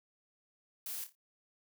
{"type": "noise with echo", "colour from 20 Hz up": "blue", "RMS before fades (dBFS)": -41, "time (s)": [0.86, 1.04], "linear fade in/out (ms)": 2, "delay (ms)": 28, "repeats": 4, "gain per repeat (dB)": -9, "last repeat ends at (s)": 1.152, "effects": []}